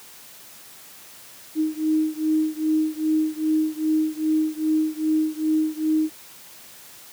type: beating tone pair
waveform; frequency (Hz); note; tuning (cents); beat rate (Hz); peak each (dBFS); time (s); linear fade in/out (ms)
sine; 311.1 / 313.6; D#4 / D#4; 0 / +14; 2.5; -22 / -23; 1.55-6.1; 50
effects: white hiss -45 dBFS RMS until 7.12 s + high-pass 80 Hz 12 dB/octave